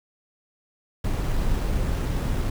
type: noise with sample-and-hold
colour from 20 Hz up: brown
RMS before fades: -24 dBFS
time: 1.04-2.5 s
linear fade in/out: 5 ms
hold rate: 8820 Hz
effects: none